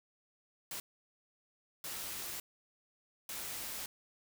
white noise bursts at uneven times, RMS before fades -42 dBFS, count 3, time 0.71-0.8 / 1.84-2.4 / 3.29-3.86 s, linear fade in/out 2 ms, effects none

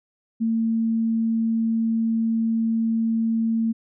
sine tone, 226 Hz, A3, 47 cents sharp, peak -19 dBFS, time 0.4-3.73 s, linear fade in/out 20 ms, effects none

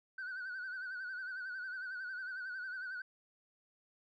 sine tone with vibrato, 1503 Hz, F#6, 27 cents sharp, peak -38 dBFS, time 0.18-3.02 s, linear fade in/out 5 ms, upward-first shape sine, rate 11 Hz, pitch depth 70 cents each way, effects tanh soft clip ceiling -38 dBFS

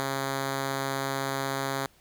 5% pulse tone, 136.2 Hz, C#3, 30 cents flat, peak -17 dBFS, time 0-1.86 s, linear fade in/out 0 ms, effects pink hiss -61 dBFS RMS until 2 s

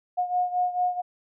sine beating tone pair, 720 / 724.5 Hz, F#5 / F#5, -47 / -37 cents, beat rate 4.5 Hz, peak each -24 / -28 dBFS, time 0.17-1.02 s, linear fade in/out 20 ms, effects none

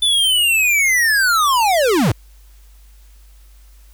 square linear sweep, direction down, 3520 to 83.8 Hz, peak -13 dBFS, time 0.02-2.12 s, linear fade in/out 5 ms, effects added 50 Hz sine -42 dBFS peak until 3.93 s + white hiss -55 dBFS RMS until 3.93 s

